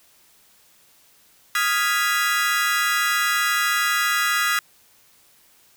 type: chord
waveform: 35% pulse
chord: F half-diminished seventh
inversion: third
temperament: equal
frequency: 1244.5 / 1396.9 / 1661.2 / 1975.5 Hz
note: Eb6 / F6 / Ab6 / Cb7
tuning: 0 / 0 / 0 / 0 cents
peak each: -23 dBFS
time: 1.55-4.59 s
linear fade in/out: 2 ms
effects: white hiss -56 dBFS RMS until 5.76 s